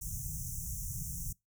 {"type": "band-stop noise", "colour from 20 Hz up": "pink", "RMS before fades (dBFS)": -39, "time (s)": [0.01, 1.33], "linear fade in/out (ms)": 10, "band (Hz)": [180, 5800], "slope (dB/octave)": 96, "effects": ["noise-tail reverb RT60 0.2 s tail -24 dB re dry"]}